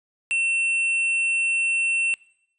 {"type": "tone with hard clipping", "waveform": "sine", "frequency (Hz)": 2700, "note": "E7", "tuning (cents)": 41, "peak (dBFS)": -22, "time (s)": [0.31, 2.14], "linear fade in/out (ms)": 0, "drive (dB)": 9, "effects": ["noise-tail reverb RT60 0.7 s tail -22 dB re dry", "resampled to 22050 Hz"]}